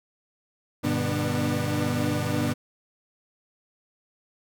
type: tone cluster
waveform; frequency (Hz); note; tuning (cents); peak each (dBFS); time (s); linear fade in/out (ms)
30% pulse; 99.7 / 122.8 / 149.9 / 243.7 / 296.5; G2 / B2 / D3 / B3 / D4; +30 / -9 / +36 / -23 / +17; -28; 0.83-2.54; 20
effects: none